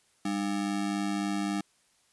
square ring-modulated tone, 250.7 Hz, B3, 26 cents sharp, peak -26 dBFS, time 0.25-1.61 s, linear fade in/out 5 ms, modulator 51.8 Hz, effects white hiss -67 dBFS RMS until 2.12 s + resampled to 24000 Hz

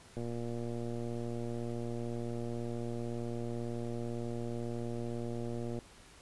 click train, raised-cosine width 2 ms, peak -27 dBFS, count 664, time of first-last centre 0.17-5.789 s, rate 118 Hz, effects pink hiss -57 dBFS RMS until 6.21 s + resampled to 24000 Hz

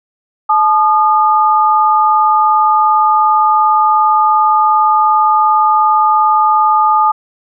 sine tone pair together, 862.7 / 1220 Hz, A5 / D#6, -34 / -34 cents, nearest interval tritone, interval 600 cents, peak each -10 dBFS, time 0.49-7.12 s, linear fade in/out 10 ms, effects none

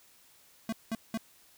square tone bursts, 223.9 Hz, A3, 30 cents sharp, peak -31 dBFS, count 3, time 0.69-1.175 s, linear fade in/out 2 ms, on 35 ms, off 190 ms, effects white hiss -61 dBFS RMS until 1.57 s

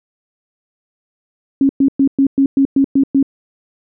sine tone bursts, 273.5 Hz, C#4, 23 cents flat, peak -8 dBFS, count 9, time 1.61-3.228 s, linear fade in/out 2 ms, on 82 ms, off 110 ms, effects none

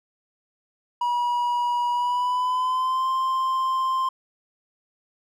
triangle tone with pitch glide, 966 to 1047.4 Hz, B5 to C6, -39 to +1 cents, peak -19 dBFS, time 1.01-4.09 s, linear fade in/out 5 ms, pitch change +140 cents, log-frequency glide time 1.91-3.09 s, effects none

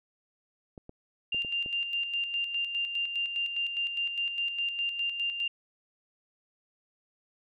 clicks, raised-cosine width 2 ms, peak -31 dBFS, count 5, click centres 0.778 / 0.894 / 1.346 / 1.448 / 1.661 s
sine tone with tremolo, 2791 Hz, F7, 2 cents flat, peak -27 dBFS, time 1.32-5.48 s, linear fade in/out 5 ms, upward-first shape square, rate 4.9 Hz, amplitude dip 50%
effects none

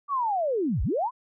sine linear two-way sweep, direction down then up, 1174.7 to 41.2 to 1061 Hz, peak -23 dBFS, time 0.08-1.11 s, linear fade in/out 50 ms, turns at 0.83 s, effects none

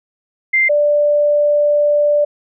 sine tone pair in turn, 2091 / 588.2 Hz, C7 / D5, -2 / +3 cents, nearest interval octave + minor seventh, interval 2195 cents, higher first, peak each -10 dBFS, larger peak neither, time 0.53-0.69 / 0.69-2.25 s, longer second, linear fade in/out 10 ms, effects none

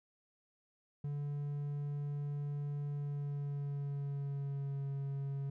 triangle tone with pitch glide, 144.5 to 138.61 Hz, D3 to C#3, -28 to 0 cents, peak -34 dBFS, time 1.04-5.5 s, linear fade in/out 5 ms, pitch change -72 cents, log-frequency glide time 2.89-4.87 s, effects none

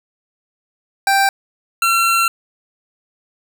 25% pulse tone pair in turn, 785 / 1358.3 Hz, G5 / F6, +2 / -49 cents, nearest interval major sixth, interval 949 cents, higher second, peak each -8 / -9 dBFS, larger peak first, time 1.07-1.29 / 1.82-2.28 s, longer second, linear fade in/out 2 ms, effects none

